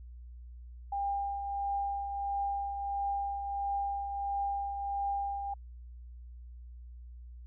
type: tone with tremolo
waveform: sine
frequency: 800 Hz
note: G5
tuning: 35 cents sharp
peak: -29 dBFS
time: 0.92-5.54 s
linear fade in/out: 5 ms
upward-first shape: triangle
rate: 1.5 Hz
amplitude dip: 50%
effects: added 60 Hz sine -45 dBFS peak until 7.46 s